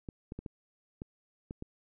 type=clicks; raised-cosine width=3 ms; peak=-27 dBFS; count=7; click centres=0.088 / 0.321 / 0.39 / 0.462 / 1.019 / 1.509 / 1.624 s; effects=none